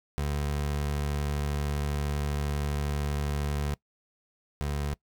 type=tone pair in turn; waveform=25% pulse; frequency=72.6 / 72.32 Hz; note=D2 / D2; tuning=-19 / -26 cents; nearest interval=unison; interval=7 cents; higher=first; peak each=-24 / -25 dBFS; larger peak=first; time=0.18-3.74 / 4.61-4.94 s; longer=first; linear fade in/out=0 ms; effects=noise-tail reverb RT60 0.1 s tail -22 dB re dry